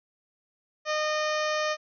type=harmonic tone; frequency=612 Hz; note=D#5; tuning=29 cents flat; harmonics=1 / 2 / 3 / 4 / 5 / 6 / 7 / 8 / 9 / 10; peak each=-28 / -31 / -33 / -37 / -40 / -43 / -43 / -44 / -41 / -42 dBFS; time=0.85-1.77 s; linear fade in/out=50 ms; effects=none